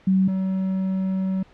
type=tone pair in turn; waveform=sine / triangle; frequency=189.6 / 189.6 Hz; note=F#3 / F#3; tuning=+43 / +43 cents; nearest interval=unison; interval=0 cents; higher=neither; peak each=-15 / -19 dBFS; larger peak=first; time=0.07-0.28 / 0.28-1.43 s; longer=second; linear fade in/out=5 ms; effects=pink hiss -53 dBFS RMS until 1.53 s + low-pass 3000 Hz 12 dB/octave